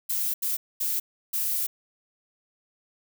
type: noise bursts at uneven times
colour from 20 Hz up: violet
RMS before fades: -27 dBFS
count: 4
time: 0.09-0.34 / 0.42-0.57 / 0.8-1 / 1.33-1.67 s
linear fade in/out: 10 ms
effects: none